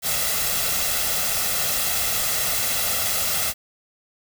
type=noise with comb filter; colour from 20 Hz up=white; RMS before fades=-23 dBFS; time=0.02-3.54 s; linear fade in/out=50 ms; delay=1.5 ms; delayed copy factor=+0.6; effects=none